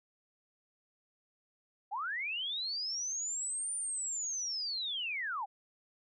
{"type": "linear two-way sweep", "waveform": "sine", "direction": "up then down", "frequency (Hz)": [734, 9230, 734], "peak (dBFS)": -34, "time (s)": [1.91, 5.46], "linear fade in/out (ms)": 20, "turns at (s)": 3.75, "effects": []}